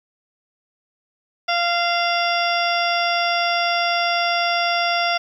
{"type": "harmonic tone", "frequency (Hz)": 692, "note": "F5", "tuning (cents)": -16, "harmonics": [1, 2, 3, 4, 5, 7, 8], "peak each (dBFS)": [-21, -24, -26, -27, -28, -29, -30], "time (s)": [1.48, 5.18], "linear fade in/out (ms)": 10, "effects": ["9-bit"]}